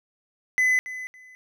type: tone with echo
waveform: triangle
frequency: 2015 Hz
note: B6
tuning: 34 cents sharp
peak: -16 dBFS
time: 0.58-0.79 s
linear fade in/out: 0 ms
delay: 280 ms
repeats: 2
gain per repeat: -14 dB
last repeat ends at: 1.35 s
effects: none